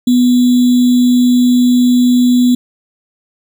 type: tone with sample-and-hold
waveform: sine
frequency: 246.9 Hz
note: B3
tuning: in tune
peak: -6 dBFS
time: 0.07-2.55 s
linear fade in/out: 5 ms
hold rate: 3675 Hz
effects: none